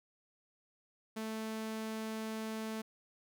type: tone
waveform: sawtooth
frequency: 220 Hz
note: A3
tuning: in tune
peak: -34 dBFS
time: 1.16-2.82 s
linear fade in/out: 10 ms
effects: none